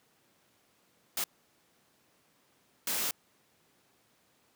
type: noise bursts at uneven times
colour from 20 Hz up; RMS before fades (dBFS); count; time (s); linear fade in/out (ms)
white; -32; 2; 1.17-1.24 / 2.87-3.11; 2
effects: pink hiss -68 dBFS RMS until 4.55 s + high-pass 150 Hz 12 dB/octave